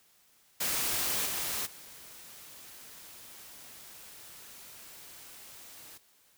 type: noise with level steps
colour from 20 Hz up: white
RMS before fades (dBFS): -31 / -34 / -50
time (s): 0.6-5.98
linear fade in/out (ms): 10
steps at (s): 1.25 / 1.65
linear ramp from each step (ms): 20
effects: white hiss -65 dBFS RMS until 6.37 s